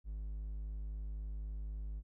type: tone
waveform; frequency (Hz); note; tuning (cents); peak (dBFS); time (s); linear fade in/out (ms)
triangle; 51.91; G#1; 0; -37; 0.04-2.03; 50
effects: none